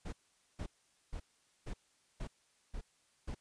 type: noise bursts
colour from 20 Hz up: brown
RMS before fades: -41 dBFS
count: 7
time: 0.05-3.349 s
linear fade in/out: 10 ms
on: 77 ms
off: 460 ms
effects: white hiss -72 dBFS RMS until 3.4 s + resampled to 22050 Hz